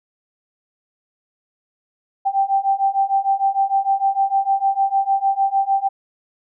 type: beating tone pair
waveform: sine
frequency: 780 / 786.6 Hz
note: G5 / G5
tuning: -9 / +6 cents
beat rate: 6.6 Hz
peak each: -19 / -18 dBFS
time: 2.25-5.89 s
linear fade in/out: 20 ms
effects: none